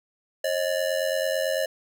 square ring-modulated tone, 583 Hz, D5, 13 cents flat, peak -21 dBFS, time 0.44-1.66 s, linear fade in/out 5 ms, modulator 44.5 Hz, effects none

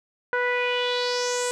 sawtooth tone with low-pass filter sweep, 491.9 Hz, B4, 7 cents flat, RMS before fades -25 dBFS, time 0.33-1.51 s, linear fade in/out 0 ms, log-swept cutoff 1600 to 8500 Hz, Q 4.2, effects none

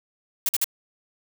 blue noise bursts, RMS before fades -22 dBFS, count 3, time 0.46-0.643 s, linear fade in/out 2 ms, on 29 ms, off 48 ms, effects none

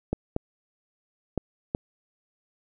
clicks, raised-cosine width 2 ms, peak -12 dBFS, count 4, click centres 0.13 / 0.364 / 1.377 / 1.749 s, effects none

